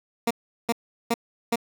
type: tone bursts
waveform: 15% pulse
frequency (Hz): 233.1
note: A#3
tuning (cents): 0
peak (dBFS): -14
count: 4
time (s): 0.27-1.558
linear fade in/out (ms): 5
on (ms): 37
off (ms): 380
effects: none